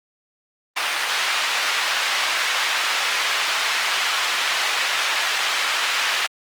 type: band-pass noise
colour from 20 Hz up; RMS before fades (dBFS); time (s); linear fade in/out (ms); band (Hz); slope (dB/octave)
white; -22; 0.76-6.27; 10; 960 to 3100; 12
effects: Opus 32 kbps